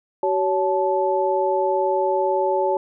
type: tone cluster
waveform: sine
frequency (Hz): 379 / 561 / 871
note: F#4 / C#5 / A5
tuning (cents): +42 / +21 / -18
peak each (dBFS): -22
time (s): 0.23-2.77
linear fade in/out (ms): 2
effects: none